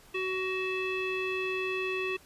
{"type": "tone with low-pass filter", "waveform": "square", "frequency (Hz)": 374.8, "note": "F#4", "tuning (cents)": 22, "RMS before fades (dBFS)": -32, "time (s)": [0.14, 2.17], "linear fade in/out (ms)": 10, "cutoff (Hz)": 2800, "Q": 8.1, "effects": ["pink hiss -57 dBFS RMS until 2.25 s", "resampled to 32000 Hz"]}